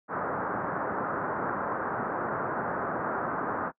white low-pass noise, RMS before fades -31 dBFS, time 0.08-3.72 s, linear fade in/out 50 ms, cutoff 1500 Hz, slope 48 dB/octave, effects noise-tail reverb RT60 0.1 s tail -23 dB re dry + high-pass 150 Hz 12 dB/octave

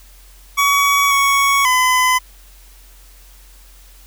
25% pulse tone with pitch steps, 1129 / 1114 / 1013 Hz, C#6 / C#6 / B5, +31 / +8 / +44 cents, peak -8 dBFS, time 0.57-2.19 s, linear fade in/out 20 ms, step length 540 ms, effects added 45 Hz sine -42 dBFS peak until 4.06 s + white hiss -48 dBFS RMS until 4.06 s

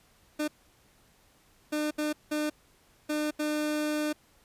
30% pulse tone bursts at uneven times, 301.8 Hz, D4, 47 cents sharp, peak -25 dBFS, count 6, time 0.39-0.48 / 1.72-1.91 / 1.98-2.13 / 2.31-2.5 / 3.09-3.31 / 3.39-4.13 s, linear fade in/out 10 ms, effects pink hiss -63 dBFS RMS until 4.44 s + resampled to 32000 Hz

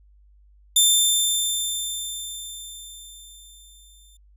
15% pulse tone with exponential decay, 3573 Hz, A7, 26 cents sharp, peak -6 dBFS, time 0.76-4.17 s, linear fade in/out 5 ms, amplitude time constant 740 ms, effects added 50 Hz sine -51 dBFS peak until 4.36 s + resampled to 32000 Hz

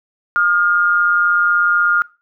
sine tone pair together, 1236.8 / 1413 Hz, D#6 / F6, -11 / +20 cents, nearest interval major second, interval 231 cents, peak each -19 / -12 dBFS, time 0.36-2.02 s, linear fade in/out 0 ms, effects noise-tail reverb RT60 0.3 s tail -21 dB re dry

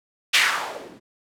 violet noise with low-pass filter sweep, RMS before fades -23 dBFS, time 0.33-1 s, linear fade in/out 20 ms, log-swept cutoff 2900 to 220 Hz, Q 2.1, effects none

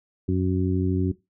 harmonic tone, 92.5 Hz, F#2, in tune, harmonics 1 / 2 / 3 / 4, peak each -24 / -26 / -26 / -28 dBFS, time 0.28-1.12 s, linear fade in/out 10 ms, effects noise-tail reverb RT60 0.2 s tail -18 dB re dry

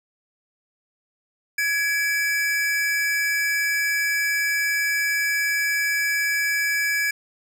square tone pair together, 1672.7 / 2310 Hz, G#6 / D7, +12 / -29 cents, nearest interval tritone, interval 559 cents, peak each -24 dBFS, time 1.58-7.11 s, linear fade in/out 5 ms, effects none

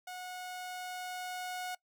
sawtooth tone with level ramp, 730 Hz, F#5, 24 cents flat, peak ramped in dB -38 to -33 dBFS, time 0.07-1.75 s, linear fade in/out 5 ms, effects noise-tail reverb RT60 0.1 s tail -21 dB re dry

